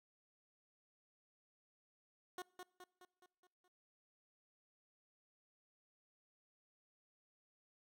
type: tone with echo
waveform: 15% pulse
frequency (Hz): 363.4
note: F#4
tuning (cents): -31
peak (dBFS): -38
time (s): 2.38-2.42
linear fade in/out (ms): 2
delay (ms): 210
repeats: 6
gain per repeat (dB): -5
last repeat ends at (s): 3.68
effects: noise-tail reverb RT60 0.7 s tail -24 dB re dry